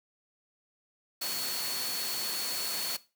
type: tone in noise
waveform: sine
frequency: 4400 Hz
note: C#8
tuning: 14 cents flat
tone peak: -35 dBFS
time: 1.21-2.97 s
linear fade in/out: 10 ms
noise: white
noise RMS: -35 dBFS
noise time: 1.21-2.97 s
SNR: -3 dB
effects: noise-tail reverb RT60 0.3 s tail -18 dB re dry + high-pass 150 Hz 12 dB/octave